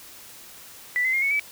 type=tone with pitch steps; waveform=sine; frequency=1975.5 / 2051 / 2130 / 2211 / 2296 Hz; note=B6 / C7 / C7 / C#7 / D7; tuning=0 / -35 / +30 / -5 / -40 cents; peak=-20 dBFS; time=0.96-1.395 s; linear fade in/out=0 ms; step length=87 ms; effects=white hiss -45 dBFS RMS until 1.51 s